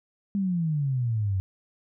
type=exponential sweep; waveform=sine; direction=down; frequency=203.6 to 92.5 Hz; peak=-23 dBFS; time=0.35-1.4 s; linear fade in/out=0 ms; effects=none